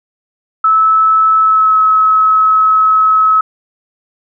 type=tone with pitch glide; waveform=sine; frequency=1304 to 1287.5 Hz; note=E6 to E6; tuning=-19 to -41 cents; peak=-6 dBFS; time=0.64-3.41 s; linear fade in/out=5 ms; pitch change=-22 cents; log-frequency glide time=1.39-1.78 s; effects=none